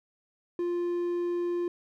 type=tone; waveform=triangle; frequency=349.2 Hz; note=F4; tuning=in tune; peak=-25 dBFS; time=0.59-1.68 s; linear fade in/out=2 ms; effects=none